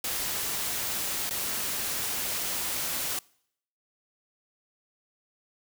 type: noise with dropouts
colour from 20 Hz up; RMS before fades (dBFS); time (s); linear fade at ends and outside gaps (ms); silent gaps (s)
white; -31; 0.04-3.19; 2; 1.294-1.308
effects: noise-tail reverb RT60 0.7 s tail -25 dB re dry